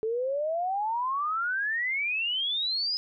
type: exponential sweep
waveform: sine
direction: up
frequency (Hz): 431 to 5090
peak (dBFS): -26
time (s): 0.03-2.97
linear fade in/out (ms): 0
effects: none